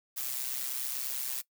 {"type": "noise with amplitude modulation", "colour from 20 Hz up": "blue", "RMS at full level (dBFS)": -32, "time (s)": [0.16, 1.42], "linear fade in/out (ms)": 20, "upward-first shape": "sine", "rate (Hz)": 129, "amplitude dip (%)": 70, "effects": ["noise-tail reverb RT60 0.1 s tail -19 dB re dry"]}